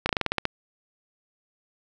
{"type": "slowing click train", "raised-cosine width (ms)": 0.3, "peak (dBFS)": -7, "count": 9, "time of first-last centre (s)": [0.06, 0.454], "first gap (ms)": 32, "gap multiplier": 1.12, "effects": []}